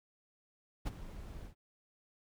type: noise with ADSR envelope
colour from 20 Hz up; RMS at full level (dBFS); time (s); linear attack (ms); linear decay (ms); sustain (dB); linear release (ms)
brown; -31; 0.85-1.55; 23; 23; -16; 99
effects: none